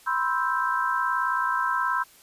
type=chord; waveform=sine; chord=C major seventh; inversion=third; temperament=equal; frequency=987.8 / 1046.5 / 1318.5 / 1568 Hz; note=B5 / C6 / E6 / G6; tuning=0 / 0 / 0 / 0 cents; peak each=-28 dBFS; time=0.06-2.04 s; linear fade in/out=20 ms; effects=white hiss -54 dBFS RMS until 2.22 s + resampled to 32000 Hz